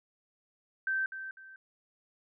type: tone with echo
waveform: sine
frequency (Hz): 1554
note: G6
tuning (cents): -16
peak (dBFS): -28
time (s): 0.87-1.06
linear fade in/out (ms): 2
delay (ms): 250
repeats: 2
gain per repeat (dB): -10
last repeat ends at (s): 1.56
effects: none